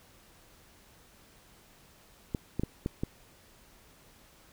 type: clicks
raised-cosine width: 3 ms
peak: -17 dBFS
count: 5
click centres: 2.348 / 2.596 / 2.635 / 2.861 / 3.035 s
effects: pink hiss -59 dBFS RMS until 4.52 s